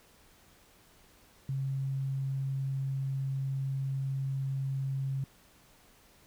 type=tone; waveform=sine; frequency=135.3 Hz; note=C#3; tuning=42 cents flat; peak=-30 dBFS; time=1.49-5.24 s; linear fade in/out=2 ms; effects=pink hiss -61 dBFS RMS until 6.26 s